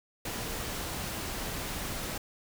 pink noise, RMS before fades -36 dBFS, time 0.25-2.18 s, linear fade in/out 5 ms, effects none

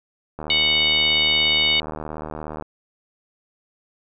click train, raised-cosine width 1 ms, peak -17 dBFS, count 173, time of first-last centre 0.39-2.624 s, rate 77 Hz
harmonic tone, 740 Hz, F#5, in tune, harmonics 3 / 4 / 5 / 6, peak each -21 / -20 / -21 / -29 dBFS, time 0.5-1.8 s, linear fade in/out 2 ms
effects none

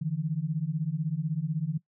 sine beating tone pair, 148.2 / 164.2 Hz, D3 / E3, +16 / -6 cents, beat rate 16 Hz, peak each -30 dBFS, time 0.01-1.78 s, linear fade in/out 10 ms, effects noise-tail reverb RT60 0.1 s tail -20 dB re dry

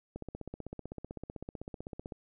click train, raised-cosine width 2 ms, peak -27 dBFS, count 32, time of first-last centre 0.16-2.122 s, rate 15.8 Hz, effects none

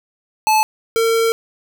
square tone pair in turn, 867 / 454.9 Hz, A5 / A#4, -26 / -42 cents, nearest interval major seventh, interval 1116 cents, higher first, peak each -12 / -14 dBFS, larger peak first, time 0.47-0.63 / 0.96-1.32 s, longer second, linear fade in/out 0 ms, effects none

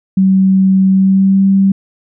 sine tone with pitch glide, 190.7 to 194.48 Hz, G3 to G3, -47 to -13 cents, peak -6 dBFS, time 0.17-1.72 s, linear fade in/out 5 ms, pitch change +34 cents, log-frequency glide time 0.9-1.45 s, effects none

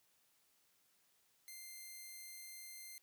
5% pulse tone, 2093 Hz, C7, in tune, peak -40 dBFS, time 1.48-2.98 s, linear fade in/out 0 ms, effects white hiss -75 dBFS RMS until 3.02 s + high-pass 80 Hz 12 dB/octave

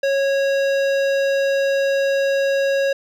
sine tone with hard clipping, 550 Hz, C#5, 14 cents flat, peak -18 dBFS, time 0.03-2.93 s, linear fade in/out 5 ms, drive 15 dB, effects none

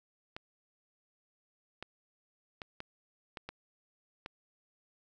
clicks, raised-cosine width 0.3 ms, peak -25 dBFS, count 7, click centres 0.365 / 1.826 / 2.618 / 2.804 / 3.372 / 3.49 / 4.261 s, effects none

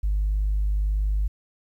sine tone, 50.8 Hz, G#1, 38 cents flat, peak -19 dBFS, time 0.03-1.28 s, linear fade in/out 10 ms, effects tanh soft clip ceiling -17 dBFS + 10-bit

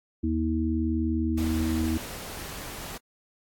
harmonic tone, 80 Hz, D#2, 49 cents sharp, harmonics 1 / 3 / 4, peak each -28 / -28 / -28 dBFS, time 0.23-1.98 s, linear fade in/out 10 ms
pink noise, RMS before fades -38 dBFS, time 1.37-2.98 s, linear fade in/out 10 ms
effects AAC 64 kbps

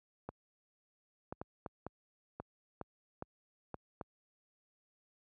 clicks, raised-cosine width 1 ms, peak -27 dBFS, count 10, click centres 0.29 / 1.325 / 1.415 / 1.662 / 1.866 / 2.4 / 2.813 / 3.224 / 3.743 / 4.012 s, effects high-pass 60 Hz 12 dB/octave

